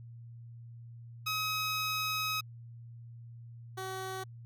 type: tone pair in turn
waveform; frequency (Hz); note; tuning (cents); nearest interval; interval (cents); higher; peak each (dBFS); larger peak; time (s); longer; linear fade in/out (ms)
15% pulse; 1270 / 378.6; D#6 / F#4; +35 / +40; octave + major sixth; 2095; first; -25 / -31; first; 1.26-2.41 / 3.77-4.24; first; 10
effects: added 117 Hz sine -46 dBFS peak until 4.45 s